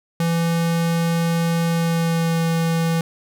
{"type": "tone with pitch glide", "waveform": "square", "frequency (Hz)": [167.4, 165.29], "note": ["E3", "E3"], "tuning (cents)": [27, 5], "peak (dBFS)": -18, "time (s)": [0.2, 3.01], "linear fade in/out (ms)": 2, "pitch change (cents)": -22, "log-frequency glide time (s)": [1.67, 2.45], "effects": []}